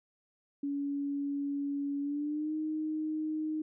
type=tone with pitch glide; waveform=sine; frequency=282.9 to 310.3 Hz; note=C#4 to D#4; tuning=+35 to -5 cents; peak=-31 dBFS; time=0.63-3.62 s; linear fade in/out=5 ms; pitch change=+160 cents; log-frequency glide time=2.01-2.54 s; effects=none